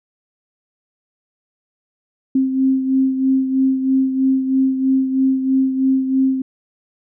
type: beating tone pair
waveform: sine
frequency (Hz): 264.2 / 267.3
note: C4 / C4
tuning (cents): +17 / +37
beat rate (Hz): 3.1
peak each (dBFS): -14 / -22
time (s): 2.35-6.42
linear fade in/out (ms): 5
effects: none